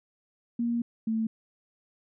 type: tone pair in turn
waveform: sine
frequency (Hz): 235.7 / 222.6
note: A#3 / A3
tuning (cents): +19 / +20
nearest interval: minor second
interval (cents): 99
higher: first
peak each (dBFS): -25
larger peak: neither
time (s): 0.59-0.82 / 1.07-1.27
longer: first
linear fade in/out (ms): 5
effects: none